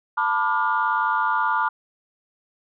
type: chord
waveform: sine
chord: B half-diminished seventh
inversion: third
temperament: just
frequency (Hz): 889 / 987.8 / 1185.3 / 1422.4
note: A5 / B5 / D6 / F6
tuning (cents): +18 / 0 / +16 / +31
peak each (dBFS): -24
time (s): 0.17-1.69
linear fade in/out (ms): 10
effects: tanh soft clip ceiling -10 dBFS